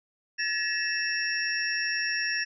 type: tone cluster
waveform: sine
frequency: 1718 / 1890 / 2639 / 5310 / 5560 Hz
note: A6 / A#6 / E7 / E8 / F8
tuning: -42 / +23 / +1 / +12 / -9 cents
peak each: -30 / -33 / -34 / -39 / -32 dBFS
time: 0.38-2.45 s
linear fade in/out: 20 ms
effects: none